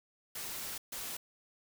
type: noise bursts at uneven times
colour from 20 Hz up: white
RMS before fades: -41 dBFS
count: 2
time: 0.35-0.78 / 0.92-1.17 s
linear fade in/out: 5 ms
effects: none